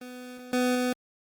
25% pulse tone with level steps, 249.8 Hz, B3, 20 cents sharp, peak -35 / -38 / -19 / -21 dBFS, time 0.01-0.93 s, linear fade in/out 5 ms, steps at 0.37 / 0.53 / 0.75 s, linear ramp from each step 2 ms, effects Opus 24 kbps

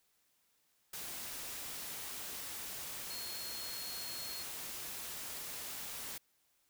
sine tone in noise, 4291 Hz, C8, 43 cents sharp, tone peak -45 dBFS, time 3.1-4.43 s, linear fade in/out 5 ms, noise white, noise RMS -44 dBFS, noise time 0.93-6.18 s, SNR -4 dB, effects white hiss -75 dBFS RMS until 6.69 s

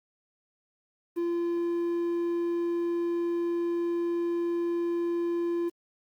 triangle tone with quantisation, 342.9 Hz, F4, 32 cents flat, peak -24 dBFS, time 1.16-5.7 s, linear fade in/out 20 ms, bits 9, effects Opus 32 kbps

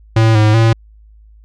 square tone with pitch steps, 112 / 107.3 / 113.4 Hz, A2 / A2 / A#2, +31 / -43 / -47 cents, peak -8 dBFS, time 0.16-0.73 s, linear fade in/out 5 ms, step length 190 ms, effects added 53 Hz sine -40 dBFS peak until 1.44 s + low-pass 5000 Hz 12 dB/octave

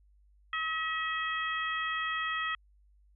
harmonic tone with a mistuned harmonic, 640 Hz, D#5, 49 cents sharp, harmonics 2 / 3 / 4 / 5, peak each -34 / -34 / -40 / -40 dBFS, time 0.53-2.55 s, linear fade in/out 2 ms, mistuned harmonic 5, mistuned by +20 cents, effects added 50 Hz sine -60 dBFS peak until 3.15 s

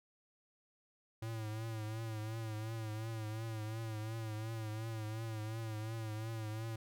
square tone with vibrato, 110.4 Hz, A2, 6 cents sharp, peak -40 dBFS, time 1.22-6.76 s, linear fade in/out 5 ms, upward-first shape triangle, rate 2.8 Hz, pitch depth 65 cents each way, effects none

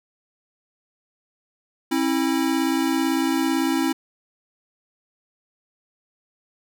square tone pair together, 268.3 / 326.2 Hz, C4 / E4, +44 / -18 cents, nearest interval minor third, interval 338 cents, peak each -23 dBFS, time 1.91-3.93 s, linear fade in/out 10 ms, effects none

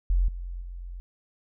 sine tone with level steps, 44 Hz, F1, 14 cents sharp, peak -19 / -32 / -35 dBFS, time 0.1-1 s, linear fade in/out 0 ms, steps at 0.28 / 0.61 s, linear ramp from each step 5 ms, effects none

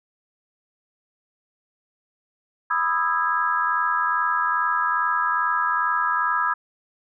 sine chord, E major seventh, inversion second, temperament just, 988.9 / 1236.1 / 1318.5 / 1648.1 Hz, B5 / D#6 / E6 / G#6, +2 / -12 / 0 / -14 cents, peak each -25 dBFS, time 2.7-6.54 s, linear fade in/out 10 ms, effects none

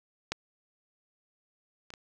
clicks, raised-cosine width 0.2 ms, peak -13 / -27 / -26 dBFS, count 3, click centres 0.32 / 1.904 / 1.938 s, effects none

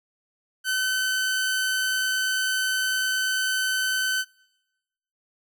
sawtooth tone, 1523 Hz, F#6, 50 cents sharp, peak -19 dBFS, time 0.64-4.25 s, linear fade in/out 50 ms, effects noise-tail reverb RT60 1.0 s tail -25 dB re dry

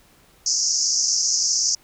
pink band-pass noise, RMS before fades -21 dBFS, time 0.46-1.75 s, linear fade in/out 2 ms, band 5000 to 6800 Hz, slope 96 dB/octave, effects pink hiss -55 dBFS RMS until 1.83 s

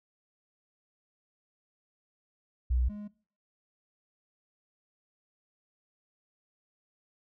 sine / triangle tone pair in turn, 61.74 / 207.7 Hz, B1 / G#3, 0 / 0 cents, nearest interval octave + major sixth, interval 2100 cents, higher second, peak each -24 / -36 dBFS, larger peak first, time 2.7-2.89 / 2.89-3.08 s, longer neither, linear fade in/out 10 ms, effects noise-tail reverb RT60 0.4 s tail -20 dB re dry

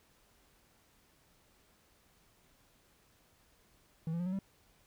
triangle tone with pitch steps, 161.5 / 169.14 / 177.14 / 185.51 / 194.29 Hz, E3 / E3 / F3 / F#3 / G3, -35 / +45 / +25 / +5 / -15 cents, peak -31 dBFS, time 4.07-4.39 s, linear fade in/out 2 ms, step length 64 ms, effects pink hiss -68 dBFS RMS until 4.86 s

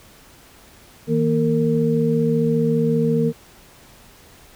sine tone cluster, 158.8 / 233.6 / 458.3 Hz, D#3 / A#3 / A#4, +36 / +4 / -29 cents, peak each -20 dBFS, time 1.07-3.33 s, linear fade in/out 50 ms, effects pink hiss -48 dBFS RMS until 4.55 s

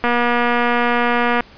click train, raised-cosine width 0.5 ms, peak -3 dBFS, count 329, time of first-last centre 0.04-1.407 s, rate 240 Hz, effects pink hiss -44 dBFS RMS until 1.57 s + resampled to 11025 Hz

